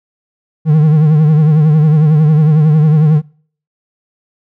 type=tone with vibrato; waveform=triangle; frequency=153.7 Hz; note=D#3; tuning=21 cents flat; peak=-3 dBFS; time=0.65-3.22 s; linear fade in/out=50 ms; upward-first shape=triangle; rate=11 Hz; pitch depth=86 cents each way; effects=noise-tail reverb RT60 0.5 s tail -25 dB re dry